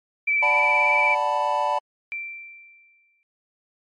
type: tone with vibrato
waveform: sine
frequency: 2320 Hz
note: D7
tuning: 22 cents flat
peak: -18 dBFS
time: 0.27-1.15 s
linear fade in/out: 10 ms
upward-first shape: sine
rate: 17 Hz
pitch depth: 24 cents each way
type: chord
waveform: triangle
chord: B minor seventh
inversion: first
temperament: equal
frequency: 587.3 / 740 / 880 / 987.8 Hz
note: D5 / F#5 / A5 / B5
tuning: 0 / 0 / 0 / 0 cents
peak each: -25 / -27 / -22 / -23 dBFS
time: 0.42-1.79 s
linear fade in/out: 10 ms
type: tone with exponential decay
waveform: sine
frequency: 2349 Hz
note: D7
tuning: in tune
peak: -26 dBFS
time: 2.12-3.23 s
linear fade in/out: 0 ms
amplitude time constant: 240 ms
effects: MP3 48 kbps